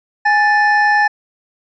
triangle tone pair together, 830.6 / 1760 Hz, G#5 / A6, 0 / 0 cents, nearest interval octave + minor second, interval 1300 cents, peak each -11 dBFS, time 0.25-1.08 s, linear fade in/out 10 ms, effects resampled to 16000 Hz

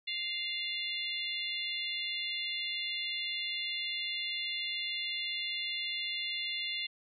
harmonic tone with a mistuned harmonic, 698.5 Hz, F5, in tune, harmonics 3 / 4 / 5 / 6, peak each -39 / -39 / -38 / -41 dBFS, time 0.07-6.87 s, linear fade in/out 10 ms, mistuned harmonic 6, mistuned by -22 cents, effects none

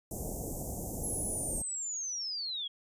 pink band-stop noise, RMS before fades -38 dBFS, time 0.11-1.62 s, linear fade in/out 2 ms, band 760 to 6500 Hz, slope 48 dB/octave
sine linear sweep, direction down, 11175 to 3233 Hz, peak -34 dBFS, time 1.03-2.68 s, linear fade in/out 10 ms
effects resampled to 32000 Hz

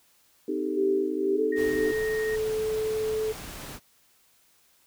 sine chord, A half-diminished seventh, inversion first, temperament equal with one note detuned, 257.7 / 311.1 / 392 / 440 Hz, C4 / Eb4 / G4 / A4, -26 / 0 / 0 / 0 cents, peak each -35 / -30 / -30 / -35 dBFS, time 0.48-1.92 s, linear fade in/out 5 ms
sine tone with pitch glide, 390 to 435.2 Hz, G4 to A4, -9 to -19 cents, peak -25 dBFS, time 0.76-3.33 s, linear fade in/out 20 ms, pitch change +190 cents, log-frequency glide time 1.34-1.4 s
sine tone, 1864.7 Hz, A#6, in tune, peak -33 dBFS, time 1.52-2.36 s, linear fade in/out 5 ms
pink noise, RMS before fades -40 dBFS, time 1.55-3.8 s, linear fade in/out 50 ms
effects white hiss -63 dBFS RMS until 4.86 s

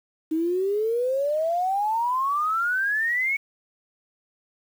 sine exponential sweep, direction up, 311.1 to 2247 Hz, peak -21 dBFS, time 0.31-3.37 s, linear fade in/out 10 ms, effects 8-bit

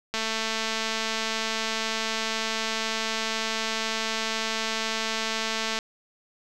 click train, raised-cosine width 0.2 ms, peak -11 dBFS, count 1255, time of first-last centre 0.14-5.789 s, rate 222 Hz, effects none

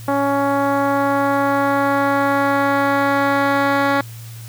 10% pulse tone with low-pass filter sweep, 279.2 Hz, C#4, 13 cents sharp, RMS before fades -17 dBFS, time 0.08-4.01 s, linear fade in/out 2 ms, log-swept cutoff 1000 to 2600 Hz, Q 0.89, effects added 114 Hz sine -32 dBFS peak until 4.48 s + white hiss -42 dBFS RMS until 4.48 s

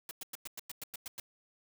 white noise bursts, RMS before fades -42 dBFS, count 10, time 0.09-1.2 s, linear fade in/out 2 ms, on 21 ms, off 100 ms, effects none

